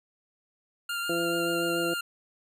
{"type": "tone with vibrato", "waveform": "25% pulse", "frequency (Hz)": 1396.9, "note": "F6", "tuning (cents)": 0, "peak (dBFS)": -26, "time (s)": [0.89, 2.01], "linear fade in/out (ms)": 5, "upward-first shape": "sine", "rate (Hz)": 6.9, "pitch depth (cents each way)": 14}
{"type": "harmonic tone", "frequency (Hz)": 170, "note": "F3", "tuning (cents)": -46, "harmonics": [1, 2, 3, 4], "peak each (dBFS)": [-38, -29, -32, -37], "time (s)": [1.09, 1.94], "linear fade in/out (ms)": 5}
{"effects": []}